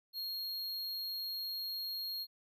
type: tone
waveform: square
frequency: 4263 Hz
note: C8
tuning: 32 cents sharp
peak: -38 dBFS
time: 0.13-2.27 s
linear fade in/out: 50 ms
effects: none